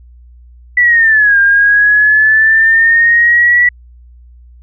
sine linear two-way sweep, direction down then up, 1975.5 to 1600 to 1954 Hz, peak -5 dBFS, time 0.77-3.69 s, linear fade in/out 5 ms, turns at 1.39 s, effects added 60 Hz sine -36 dBFS peak until 4.62 s

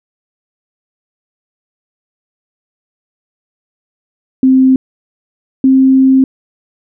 sine tone pair in turn, 261.5 / 264.5 Hz, C4 / C4, -1 / +19 cents, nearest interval unison, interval 20 cents, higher second, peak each -4 dBFS, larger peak neither, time 4.43-4.76 / 5.64-6.24 s, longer second, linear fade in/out 2 ms, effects none

